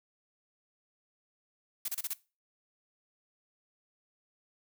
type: noise bursts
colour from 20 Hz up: blue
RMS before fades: -34 dBFS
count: 5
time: 1.85-2.135 s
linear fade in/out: 5 ms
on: 33 ms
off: 30 ms
effects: noise-tail reverb RT60 0.3 s tail -20 dB re dry